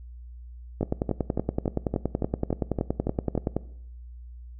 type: two click trains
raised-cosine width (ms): 2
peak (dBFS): -13 / -11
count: 10 / 30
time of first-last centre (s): 0.81-3.352 / 0.83-3.566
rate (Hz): 3.54 / 10.6
effects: noise-tail reverb RT60 0.7 s tail -19 dB re dry + added 60 Hz sine -40 dBFS peak until 4.59 s